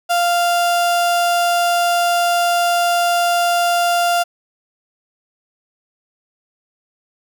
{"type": "tone", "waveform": "35% pulse", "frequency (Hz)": 696, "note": "F5", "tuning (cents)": -6, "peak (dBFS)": -12, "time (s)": [0.09, 4.24], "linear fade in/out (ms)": 20, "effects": []}